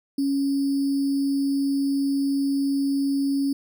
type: tone with sample-and-hold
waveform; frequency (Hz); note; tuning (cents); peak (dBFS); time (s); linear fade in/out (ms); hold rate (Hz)
sine; 277.2; C#4; 0; -20; 0.18-3.53; 5; 4900
effects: none